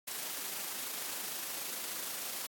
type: noise with amplitude modulation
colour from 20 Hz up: white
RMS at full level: -38 dBFS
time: 0.07-2.47 s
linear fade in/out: 10 ms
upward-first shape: sine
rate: 26.6 Hz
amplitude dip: 30%
effects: high-pass 200 Hz 12 dB/octave + AAC 64 kbps